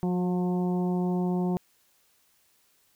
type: harmonic tone with a mistuned harmonic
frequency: 179.3 Hz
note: F3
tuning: 46 cents sharp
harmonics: 1 / 2 / 3 / 4 / 5 / 6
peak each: -25 / -31 / -43 / -38 / -41 / -51 dBFS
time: 0.03-1.57 s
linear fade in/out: 0 ms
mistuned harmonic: 2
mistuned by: +15 cents
effects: white hiss -66 dBFS RMS until 2.95 s